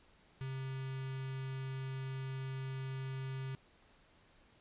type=tone with notch filter; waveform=square; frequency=132.9 Hz; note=C3; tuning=27 cents sharp; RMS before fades=-41 dBFS; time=0.41-3.55 s; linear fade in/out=0 ms; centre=610 Hz; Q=0.83; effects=pink hiss -66 dBFS RMS until 4.6 s + resampled to 8000 Hz